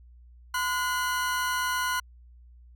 40% pulse tone pair together, 1019 / 1450.9 Hz, C6 / F#6, -46 / -34 cents, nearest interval tritone, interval 612 cents, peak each -28 dBFS, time 0.54-2 s, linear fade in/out 5 ms, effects added 60 Hz sine -49 dBFS peak until 2.75 s

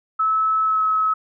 sine tone with pitch glide, 1300 to 1286.6 Hz, E6 to E6, -24 to -42 cents, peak -16 dBFS, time 0.19-1.14 s, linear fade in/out 10 ms, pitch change -18 cents, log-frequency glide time 0.64-0.83 s, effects none

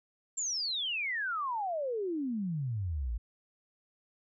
sine exponential sweep, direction down, 7459 to 51.91 Hz, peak -31 dBFS, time 0.37-3.18 s, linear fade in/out 10 ms, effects none

